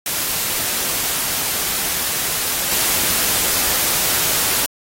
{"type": "noise with level steps", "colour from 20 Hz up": "white", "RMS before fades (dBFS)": [-21, -18], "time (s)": [0.06, 4.66], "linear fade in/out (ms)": 2, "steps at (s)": 2.71, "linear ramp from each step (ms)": 5, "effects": ["AAC 48 kbps"]}